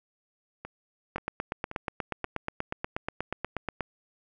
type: two click trains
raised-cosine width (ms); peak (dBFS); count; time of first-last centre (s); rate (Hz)
0.5; -23 / -15; 4 / 23; 0.65-2.246 / 1.16-3.807; 1.88 / 8.31
effects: none